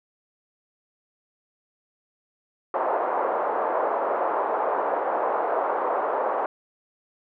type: band-pass noise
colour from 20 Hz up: pink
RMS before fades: -25 dBFS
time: 2.74-6.46 s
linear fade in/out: 2 ms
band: 480 to 1100 Hz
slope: 24 dB/octave
effects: none